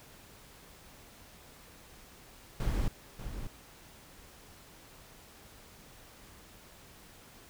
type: noise with echo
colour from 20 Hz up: brown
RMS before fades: -30 dBFS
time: 2.6-2.88 s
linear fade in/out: 2 ms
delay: 590 ms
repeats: 1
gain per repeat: -9 dB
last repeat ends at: 3.47 s
effects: pink hiss -55 dBFS RMS until 7.49 s